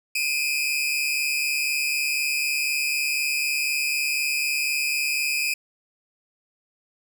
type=tone pair together; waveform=sawtooth; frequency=2406 / 2550 Hz; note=D7 / D#7; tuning=+41 / +42 cents; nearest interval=minor second; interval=101 cents; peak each=-22 dBFS; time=0.15-5.54 s; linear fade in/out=5 ms; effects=none